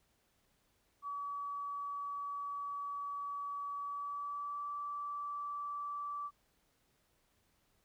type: tone with pitch glide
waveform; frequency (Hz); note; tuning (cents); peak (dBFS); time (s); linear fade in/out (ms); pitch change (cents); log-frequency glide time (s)
sine; 1141 to 1159.6; C#6 to D6; +50 to -22; -38; 1.02-6.31; 50; +28; 3.81-4.71
effects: pink hiss -75 dBFS RMS until 7.84 s